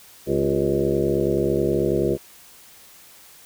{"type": "harmonic tone with a mistuned harmonic", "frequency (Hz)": 69.3, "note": "C#2", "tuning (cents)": 0, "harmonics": [1, 2, 3, 4, 5, 6, 7, 8, 9], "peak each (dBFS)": [-33, -28, -28, -32, -23, -24, -26, -32, -31], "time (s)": [0.26, 2.18], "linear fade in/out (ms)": 50, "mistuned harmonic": 6, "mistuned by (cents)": -72, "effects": ["white hiss -48 dBFS RMS until 3.45 s"]}